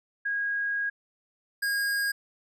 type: tone pair in turn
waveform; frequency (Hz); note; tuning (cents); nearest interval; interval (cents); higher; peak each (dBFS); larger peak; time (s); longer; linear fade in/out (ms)
sine / square; 1640 / 1630.6; G#6 / G#6; -22 / -32; unison; 10; first; -26; neither; 0.25-0.9 / 1.62-2.12; first; 10
effects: none